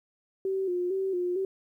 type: tone with vibrato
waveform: sine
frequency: 370 Hz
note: F#4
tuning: in tune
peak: -26 dBFS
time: 0.45-1.45 s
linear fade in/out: 2 ms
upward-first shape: square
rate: 2.2 Hz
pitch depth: 64 cents each way
effects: 11-bit